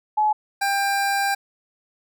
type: tone pair in turn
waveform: sine / 25% pulse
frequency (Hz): 852 / 794.9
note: G#5 / G5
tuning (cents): +44 / +24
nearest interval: minor second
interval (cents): 120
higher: first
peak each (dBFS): -16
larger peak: neither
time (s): 0.17-0.33 / 0.61-1.35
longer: second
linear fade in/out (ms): 10
effects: none